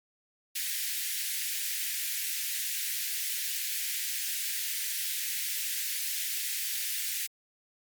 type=high-pass noise; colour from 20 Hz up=white; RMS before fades=-33 dBFS; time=0.55-7.27 s; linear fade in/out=10 ms; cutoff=1700 Hz; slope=48 dB/octave; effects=Opus 48 kbps